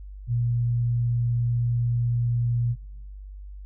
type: tone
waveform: sine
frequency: 119.3 Hz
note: A#2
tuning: 41 cents sharp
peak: -21 dBFS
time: 0.27-2.76 s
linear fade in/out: 50 ms
effects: noise-tail reverb RT60 0.9 s tail -24 dB re dry + added 49 Hz sine -37 dBFS peak until 3.65 s